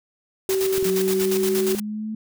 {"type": "noise with tremolo", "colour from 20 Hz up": "white", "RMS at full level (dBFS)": -28, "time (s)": [0.49, 1.8], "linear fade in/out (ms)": 5, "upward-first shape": "square", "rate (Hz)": 8.5, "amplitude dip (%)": 60}
{"type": "tone with pitch glide", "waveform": "sine", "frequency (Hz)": [382.5, 378.3], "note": ["G4", "F#4"], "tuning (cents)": [-42, 38], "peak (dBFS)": -19, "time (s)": [0.49, 1.75], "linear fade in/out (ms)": 0, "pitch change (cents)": -20, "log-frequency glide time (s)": [0.74, 1.14]}
{"type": "clicks", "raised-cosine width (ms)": 3, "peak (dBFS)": -21, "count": 2, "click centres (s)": [0.78, 0.827]}
{"type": "exponential sweep", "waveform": "sine", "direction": "up", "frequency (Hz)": [185.7, 218.8], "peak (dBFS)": -26, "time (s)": [0.85, 2.15], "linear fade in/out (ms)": 5}
{"effects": []}